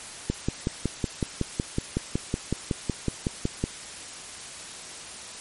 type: click train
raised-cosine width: 3 ms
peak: -11 dBFS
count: 19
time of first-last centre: 0.3-3.64 s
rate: 5.39 Hz
effects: white hiss -40 dBFS RMS until 5.4 s + MP3 48 kbps